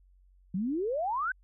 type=exponential sweep; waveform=sine; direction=up; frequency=174.61 to 1580 Hz; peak=-28 dBFS; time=0.54-1.32 s; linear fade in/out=5 ms; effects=added 46 Hz sine -58 dBFS peak until 1.43 s